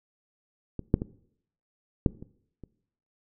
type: clicks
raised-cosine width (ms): 3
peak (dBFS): -20 / -6 / -18 / -7 / -29 / -30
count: 6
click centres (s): 0.793 / 0.941 / 1.019 / 2.062 / 2.225 / 2.637
effects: noise-tail reverb RT60 0.7 s tail -21 dB re dry